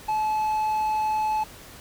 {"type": "tone", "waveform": "triangle", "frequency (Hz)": 862, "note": "A5", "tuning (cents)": -36, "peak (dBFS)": -20, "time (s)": [0.08, 1.44], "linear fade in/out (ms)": 10, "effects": ["pink hiss -45 dBFS RMS until 1.8 s"]}